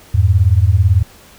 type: beating tone pair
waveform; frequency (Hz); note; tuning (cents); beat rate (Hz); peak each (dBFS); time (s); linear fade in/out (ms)
sine; 85 / 103; F2 / G#2; -46 / -14; 18; -11; 0.14-1.03; 10
effects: pink hiss -43 dBFS RMS until 1.38 s